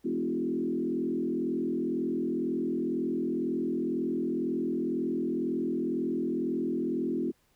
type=tone with frequency modulation; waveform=sine; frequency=294.9 Hz; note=D4; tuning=7 cents sharp; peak=-27 dBFS; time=0.04-7.32 s; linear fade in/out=20 ms; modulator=42 Hz; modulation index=1.9; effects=pink hiss -69 dBFS RMS until 7.55 s